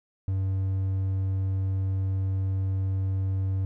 triangle tone, 95.7 Hz, G2, 41 cents flat, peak -22 dBFS, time 0.28-3.65 s, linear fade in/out 0 ms, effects none

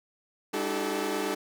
sawtooth tone cluster, 200.7 / 298.2 / 326.6 / 382.8 / 433.1 Hz, G3 / D4 / E4 / G4 / A4, +41 / +27 / -16 / -41 / -27 cents, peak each -35 / -30 / -33 / -30 / -29 dBFS, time 0.53-1.35 s, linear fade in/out 10 ms, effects none

